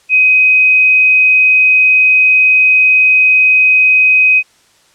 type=tone; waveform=sine; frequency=2518 Hz; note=D#7; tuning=20 cents sharp; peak=-5 dBFS; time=0.09-4.43 s; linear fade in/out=50 ms; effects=white hiss -50 dBFS RMS until 4.94 s + low-pass 8000 Hz 12 dB/octave